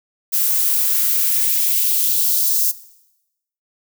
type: noise with high-pass filter sweep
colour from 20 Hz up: violet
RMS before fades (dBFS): -17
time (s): 0.32-2.72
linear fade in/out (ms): 20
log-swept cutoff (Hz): 690 to 5600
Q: 1.5
effects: noise-tail reverb RT60 0.9 s tail -18 dB re dry